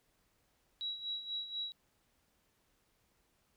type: tone with tremolo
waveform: sine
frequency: 3885 Hz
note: B7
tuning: 29 cents flat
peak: -35 dBFS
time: 0.81-1.72 s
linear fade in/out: 0 ms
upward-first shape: sine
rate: 4.1 Hz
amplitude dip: 70%
effects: pink hiss -75 dBFS RMS until 3.56 s